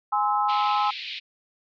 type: chord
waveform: sine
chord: Ab augmented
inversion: none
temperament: just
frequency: 830.6 / 1038.3 / 1297.8 Hz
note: Ab5 / C6 / E6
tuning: 0 / -14 / -27 cents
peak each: -23 / -26 / -26 dBFS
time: 0.12-0.91 s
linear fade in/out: 10 ms
type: band-pass noise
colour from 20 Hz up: pink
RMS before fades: -35 dBFS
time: 0.48-1.2 s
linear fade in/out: 20 ms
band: 2200 to 4300 Hz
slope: 48 dB/octave
effects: none